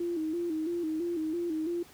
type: tone with vibrato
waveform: sine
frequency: 329.6 Hz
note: E4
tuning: in tune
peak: -29 dBFS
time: 0-1.83 s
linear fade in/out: 5 ms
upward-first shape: square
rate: 3 Hz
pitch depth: 81 cents each way
effects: pink hiss -55 dBFS RMS until 1.93 s + high-pass 60 Hz 12 dB/octave